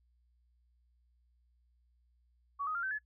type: tone with pitch steps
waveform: sine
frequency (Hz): 1129 / 1252.7 / 1390 / 1542.3 / 1711.2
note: C#6 / D#6 / F6 / G6 / A6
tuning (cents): +31 / +11 / -9 / -29 / -49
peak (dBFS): -33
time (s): 2.59-2.99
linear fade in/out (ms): 20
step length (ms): 80
effects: noise-tail reverb RT60 0.1 s tail -26 dB re dry + added 60 Hz sine -68 dBFS peak until 3.05 s